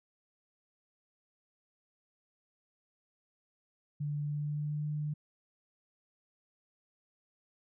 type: tone with pitch glide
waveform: sine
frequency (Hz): 146.83 to 149.74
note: D3 to D3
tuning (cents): 0 to +34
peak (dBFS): -32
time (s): 4-5.14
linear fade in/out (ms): 10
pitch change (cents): +34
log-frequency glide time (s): 4.23-4.85
effects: none